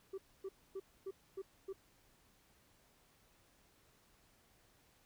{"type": "tone bursts", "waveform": "sine", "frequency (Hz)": 386.2, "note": "G4", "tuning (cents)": -26, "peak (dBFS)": -38, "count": 6, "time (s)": [0.13, 1.73], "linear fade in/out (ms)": 10, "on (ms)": 50, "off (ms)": 260, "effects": ["tanh soft clip ceiling -40 dBFS", "pink hiss -70 dBFS RMS until 5.05 s"]}